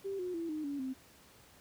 sine tone with pitch steps, 392 / 361.5 / 333.5 / 307.6 / 283.7 / 261.6 Hz, G4 / F#4 / E4 / D#4 / C#4 / C4, 0 / -40 / +20 / -20 / +40 / 0 cents, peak -35 dBFS, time 0.04-0.94 s, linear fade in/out 20 ms, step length 150 ms, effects pink hiss -60 dBFS RMS until 1.6 s + high-pass 60 Hz 12 dB/octave

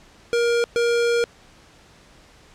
square tone bursts at uneven times, 471.7 Hz, A#4, 20 cents sharp, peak -18 dBFS, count 2, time 0.33-0.64 / 0.76-1.24 s, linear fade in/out 0 ms, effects pink hiss -51 dBFS RMS until 2.54 s + low-pass 7000 Hz 12 dB/octave

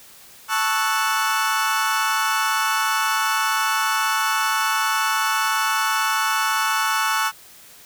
35% pulse chord, F# minor seventh, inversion first, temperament equal, 880 / 1108.7 / 1318.5 / 1480 Hz, A5 / C#6 / E6 / F#6, 0 / 0 / 0 / 0 cents, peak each -23 dBFS, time 0.48-7.32 s, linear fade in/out 50 ms, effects white hiss -46 dBFS RMS until 7.85 s

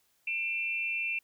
sine tone pair together, 2383 / 2675 Hz, D7 / E7, +25 / +25 cents, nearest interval major second, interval 200 cents, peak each -33 / -32 dBFS, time 0.27-1.19 s, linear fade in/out 5 ms, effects white hiss -71 dBFS RMS until 1.23 s

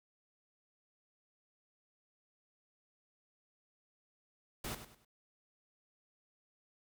pink noise with echo, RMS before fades -41 dBFS, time 4.64-4.75 s, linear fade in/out 5 ms, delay 100 ms, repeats 3, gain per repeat -10 dB, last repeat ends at 5.05 s, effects none

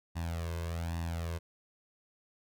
sawtooth tone with flanger, 83.8 Hz, E2, 29 cents sharp, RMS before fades -36 dBFS, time 0.15-1.39 s, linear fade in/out 20 ms, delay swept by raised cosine 1.1 to 1.95 ms, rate 1.2 Hz, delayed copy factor +0.8, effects none

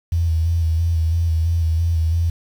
sine tone with vibrato, 82.5 Hz, E2, 2 cents sharp, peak -15 dBFS, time 0.12-2.3 s, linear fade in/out 5 ms, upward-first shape square, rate 3 Hz, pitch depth 34 cents each way, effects 7-bit

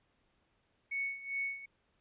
sine tone with tremolo, 2217 Hz, C#7, in tune, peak -32 dBFS, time 0.91-1.66 s, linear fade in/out 10 ms, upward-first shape sine, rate 2.5 Hz, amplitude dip 80%, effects pink hiss -75 dBFS RMS until 2 s + resampled to 8000 Hz

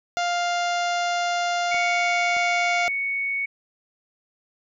harmonic tone, 700 Hz, F5, 4 cents sharp, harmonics 1 / 2 / 3 / 4 / 5 / 6 / 7 / 8 / 9 / 10, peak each -23 / -29 / -33 / -35 / -37 / -39 / -40 / -41 / -42 / -43 dBFS, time 0.17-2.88 s, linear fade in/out 0 ms
sine tone, 2223 Hz, C#7, 4 cents sharp, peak -23 dBFS, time 1.71-3.46 s, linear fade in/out 10 ms
clicks, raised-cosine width 1 ms, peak -26 dBFS, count 2, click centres 1.745 / 2.367 s
effects none

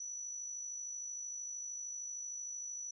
sine tone with amplitude modulation, 5920 Hz, F#8, in tune, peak -39 dBFS, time 0-2.91 s, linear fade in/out 5 ms, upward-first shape sine, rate 53.1 Hz, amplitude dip 40%, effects none

